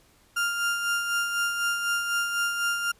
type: tone with tremolo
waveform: 35% pulse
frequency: 1399 Hz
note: F6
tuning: 3 cents sharp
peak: -21 dBFS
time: 0.36-2.92 s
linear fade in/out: 10 ms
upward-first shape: sine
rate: 4 Hz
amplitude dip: 45%
effects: pink hiss -60 dBFS RMS until 2.99 s + resampled to 32000 Hz